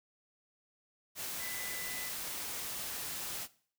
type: tone in noise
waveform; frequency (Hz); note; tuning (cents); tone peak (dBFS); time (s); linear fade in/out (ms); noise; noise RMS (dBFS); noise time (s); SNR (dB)
sine; 2000; B6; +21; -43; 1.38-2.12; 50; white; -40; 1.15-3.48; -6
effects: noise-tail reverb RT60 0.5 s tail -19 dB re dry